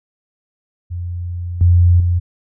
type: tone with level steps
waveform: sine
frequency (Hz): 87.7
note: F2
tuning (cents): +8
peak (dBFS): -21 / -7 / -12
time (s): 0.9-2.2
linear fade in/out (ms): 20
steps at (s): 1.61 / 2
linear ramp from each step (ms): 2
effects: none